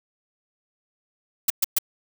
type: noise bursts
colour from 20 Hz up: blue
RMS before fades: -19 dBFS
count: 3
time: 1.48-1.786 s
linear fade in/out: 5 ms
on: 22 ms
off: 120 ms
effects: none